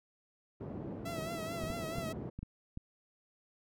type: band-pass noise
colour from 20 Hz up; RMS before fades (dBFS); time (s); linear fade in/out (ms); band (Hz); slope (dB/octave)
pink; -42; 0.6-2.3; 10; 120 to 420; 12
type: tone with vibrato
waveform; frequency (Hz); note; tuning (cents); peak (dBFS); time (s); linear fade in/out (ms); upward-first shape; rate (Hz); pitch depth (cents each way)
sawtooth; 659.3; E5; 0; -36; 1.05-2.13; 10; triangle; 4.6; 73
type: clicks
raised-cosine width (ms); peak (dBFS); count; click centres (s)
5; -29; 6; 1.638 / 1.703 / 1.984 / 2.39 / 2.43 / 2.774
effects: none